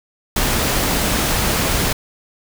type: noise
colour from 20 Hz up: pink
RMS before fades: -18 dBFS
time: 0.36-1.93 s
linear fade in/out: 5 ms
effects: none